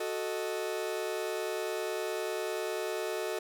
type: chord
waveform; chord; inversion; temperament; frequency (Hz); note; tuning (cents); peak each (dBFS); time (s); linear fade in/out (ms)
40% pulse; D# diminished; first; equal; 370 / 440 / 622.3; F#4 / A4 / D#5; 0 / 0 / 0; -36 / -35 / -37; 0-3.39; 5
effects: none